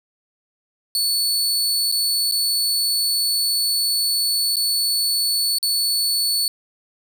sawtooth tone with dropouts, 4443 Hz, C#8, 3 cents sharp, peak -15 dBFS, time 0.95-6.48 s, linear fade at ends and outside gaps 1 ms, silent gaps 1.916-1.923 / 2.313-2.321 / 4.558-4.567 / 5.585-5.628 s, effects none

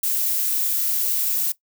violet noise, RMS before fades -22 dBFS, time 0.03-1.52 s, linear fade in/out 5 ms, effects noise-tail reverb RT60 0.1 s tail -17 dB re dry

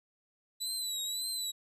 25% pulse tone with vibrato, 3951 Hz, B7, in tune, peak -29 dBFS, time 0.6-1.52 s, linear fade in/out 20 ms, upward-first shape triangle, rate 1.8 Hz, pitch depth 83 cents each way, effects none

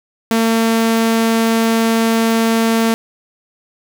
sawtooth tone, 226.5 Hz, A#3, 50 cents flat, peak -8 dBFS, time 0.31-2.94 s, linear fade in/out 0 ms, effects none

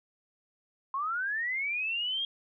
sine linear sweep, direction up, 1050 to 3266 Hz, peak -29 dBFS, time 0.94-2.25 s, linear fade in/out 2 ms, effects none

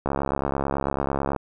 click train, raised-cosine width 1 ms, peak -10 dBFS, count 91, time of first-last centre 0.06-1.362 s, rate 69.1 Hz, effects none

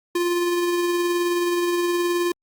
square tone with tremolo, 349.2 Hz, F4, in tune, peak -19 dBFS, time 0.15-2.32 s, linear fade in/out 5 ms, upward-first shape triangle, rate 19 Hz, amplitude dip 30%, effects Opus 48 kbps

